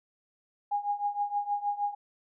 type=tone with tremolo; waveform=sine; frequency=819 Hz; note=G#5; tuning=24 cents flat; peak=-24 dBFS; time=0.71-1.95 s; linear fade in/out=10 ms; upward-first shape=triangle; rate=6.4 Hz; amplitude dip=90%; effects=none